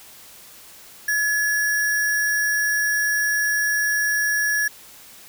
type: tone with sample-and-hold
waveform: sine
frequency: 1700 Hz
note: G#6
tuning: 40 cents sharp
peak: -18 dBFS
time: 1.08-4.68 s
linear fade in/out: 5 ms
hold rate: 7350 Hz
effects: white hiss -45 dBFS RMS until 5.28 s